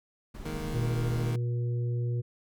brown noise, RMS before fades -39 dBFS, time 0.34-1.31 s, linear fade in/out 10 ms
25% pulse chord, D# suspended fourth, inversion none, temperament equal, 155.56 / 207.7 / 233.1 Hz, D#3 / G#3 / A#3, 0 / 0 / 0 cents, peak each -33 / -38 / -37 dBFS, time 0.45-1.36 s, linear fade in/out 5 ms
harmonic tone, 120 Hz, B2, 49 cents flat, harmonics 1 / 3 / 4, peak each -27 / -41 / -44 dBFS, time 0.73-2.22 s, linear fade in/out 20 ms
effects none

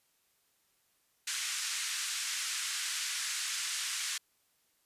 white band-pass noise, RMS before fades -36 dBFS, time 1.27-4.18 s, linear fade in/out 5 ms, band 1400 to 8500 Hz, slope 24 dB/octave, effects white hiss -73 dBFS RMS until 4.85 s + resampled to 32000 Hz

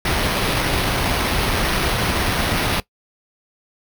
pink noise with sample-and-hold, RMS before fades -20 dBFS, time 0.05-2.8 s, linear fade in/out 2 ms, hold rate 7350 Hz, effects noise-tail reverb RT60 0.1 s tail -19 dB re dry

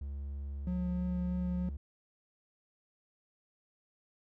triangle tone, 70.1 Hz, C#2, 20 cents sharp, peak -35 dBFS, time 0.01-1.77 s, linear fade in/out 5 ms
triangle tone with vibrato, 180 Hz, F#3, 47 cents flat, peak -30 dBFS, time 0.67-1.69 s, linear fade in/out 2 ms, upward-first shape sine, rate 3.2 Hz, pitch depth 8 cents each way
effects none

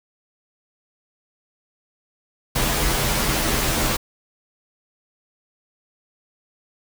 pink noise with comb filter, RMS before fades -21 dBFS, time 2.55-3.97 s, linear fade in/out 10 ms, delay 11 ms, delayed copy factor -0.85, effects none

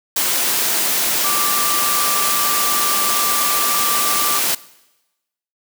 sine tone in noise, 1174.7 Hz, D6, in tune, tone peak -21 dBFS, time 1.24-4.39 s, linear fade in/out 5 ms, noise white, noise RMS -18 dBFS, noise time 0.16-4.55 s, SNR -6 dB, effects noise-tail reverb RT60 1.0 s tail -20 dB re dry + high-pass 200 Hz 12 dB/octave

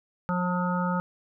harmonic tone with a mistuned harmonic, 178.9 Hz, F3, 42 cents sharp, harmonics 1 / 3 / 5 / 7 / 8, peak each -26 / -34 / -32 / -32 / -37 dBFS, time 0.29-1 s, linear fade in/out 0 ms, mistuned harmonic 7, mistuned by +17 cents, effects none

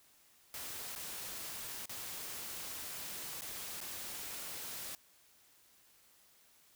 white noise with dropouts, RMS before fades -44 dBFS, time 0.54-4.95 s, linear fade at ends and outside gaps 1 ms, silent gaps 0.952-0.96 / 1.857-1.894 / 3.41-3.419 / 3.805-3.813 s, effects white hiss -66 dBFS RMS until 6.75 s

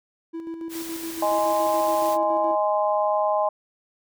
triangle tone with tremolo, 329.6 Hz, E4, in tune, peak -27 dBFS, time 0.33-2.56 s, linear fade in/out 20 ms, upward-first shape square, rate 7.1 Hz, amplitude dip 45%
white noise, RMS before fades -37 dBFS, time 0.69-2.18 s, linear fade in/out 50 ms
harmonic tone, 207.8 Hz, G#3, 1 cent sharp, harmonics 3 / 4 / 5, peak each -22 / -24 / -26 dBFS, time 1.22-3.49 s, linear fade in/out 5 ms
effects none

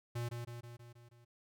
square tone with echo, 119.1 Hz, A#2, 38 cents sharp, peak -37 dBFS, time 0.15-0.29 s, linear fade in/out 10 ms, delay 160 ms, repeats 6, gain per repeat -4 dB, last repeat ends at 1.25 s, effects none

